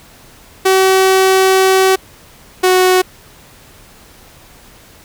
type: tone pair in turn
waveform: sawtooth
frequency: 380 / 369.2 Hz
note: F#4 / F#4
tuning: +46 / -4 cents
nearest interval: unison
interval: 50 cents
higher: first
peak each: -4 dBFS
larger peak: neither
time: 0.65-1.96 / 2.63-3.02 s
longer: first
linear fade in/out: 10 ms
effects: pink hiss -42 dBFS RMS until 5.04 s